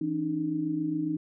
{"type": "tone cluster", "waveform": "sine", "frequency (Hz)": [163.3, 280.5, 307.8], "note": ["E3", "C#4", "D#4"], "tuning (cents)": [-16, 21, -19], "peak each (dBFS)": [-35, -34, -28], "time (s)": [0.01, 1.17], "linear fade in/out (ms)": 5, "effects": []}